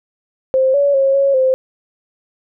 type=tone with pitch steps; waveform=sine; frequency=525 / 567 / 542 / 552 / 521 Hz; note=C5 / C#5 / C#5 / C#5 / C5; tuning=+6 / +39 / -39 / -7 / -7 cents; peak=-10 dBFS; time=0.54-1.54 s; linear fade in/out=0 ms; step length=200 ms; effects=none